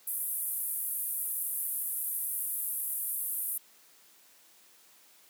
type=band-pass noise; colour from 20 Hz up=pink; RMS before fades=-34 dBFS; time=0.07-3.58 s; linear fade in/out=5 ms; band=10000 to 15000 Hz; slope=48 dB/octave; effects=white hiss -60 dBFS RMS until 5.29 s + high-pass 200 Hz 12 dB/octave